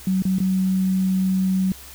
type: tone with dropouts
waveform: sine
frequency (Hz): 188.3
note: F#3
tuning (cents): +31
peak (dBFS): -17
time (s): 0.07-1.72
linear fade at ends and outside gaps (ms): 2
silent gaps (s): 0.222-0.252 / 0.385-0.402
effects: added 67 Hz sine -45 dBFS peak until 1.94 s + white hiss -42 dBFS RMS until 1.94 s